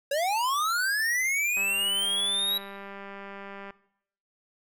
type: linear sweep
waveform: square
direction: up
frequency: 538 to 3882 Hz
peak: -25 dBFS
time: 0.11-2.58 s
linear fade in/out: 5 ms
type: click train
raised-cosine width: 0.5 ms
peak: -27 dBFS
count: 424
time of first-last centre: 1.57-3.706 s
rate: 198 Hz
effects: noise-tail reverb RT60 0.7 s tail -19 dB re dry